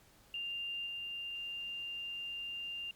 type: tone with level steps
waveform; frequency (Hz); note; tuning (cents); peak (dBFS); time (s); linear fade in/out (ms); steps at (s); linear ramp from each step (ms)
sine; 2794; F7; 0; -37 / -39; 0.34-2.91; 2; 0.86; 10
effects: pink hiss -64 dBFS RMS until 2.95 s + Opus 48 kbps